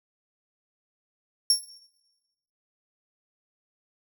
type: tone with exponential decay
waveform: 30% pulse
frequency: 5500 Hz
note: F8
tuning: 27 cents flat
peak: -12 dBFS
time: 1.5-1.7 s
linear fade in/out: 2 ms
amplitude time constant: 42 ms
effects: noise-tail reverb RT60 1.0 s tail -17 dB re dry